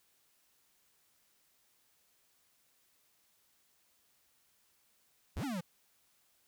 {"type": "exponential two-way sweep", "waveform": "square", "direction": "up then down", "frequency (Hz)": [47.83, 300.3, 163.3], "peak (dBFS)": -36, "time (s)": [5.36, 5.61], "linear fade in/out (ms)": 10, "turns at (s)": 5.44, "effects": ["white hiss -72 dBFS RMS until 6.47 s"]}